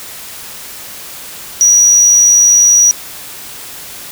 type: tone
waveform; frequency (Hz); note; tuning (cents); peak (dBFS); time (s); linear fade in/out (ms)
triangle; 5800; F#8; -35; -3; 1.61-2.91; 0
effects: white hiss -29 dBFS RMS until 4.11 s